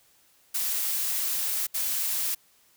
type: noise bursts at uneven times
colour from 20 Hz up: blue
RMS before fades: -28 dBFS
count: 2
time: 0.54-1.67 / 1.74-2.35 s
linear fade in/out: 10 ms
effects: white hiss -62 dBFS RMS until 2.76 s